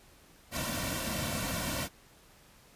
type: noise with comb filter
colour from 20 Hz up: pink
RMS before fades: -34 dBFS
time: 0.51-1.89 s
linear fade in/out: 50 ms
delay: 2.4 ms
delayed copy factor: -0.95
effects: pink hiss -59 dBFS RMS until 2.75 s + resampled to 32000 Hz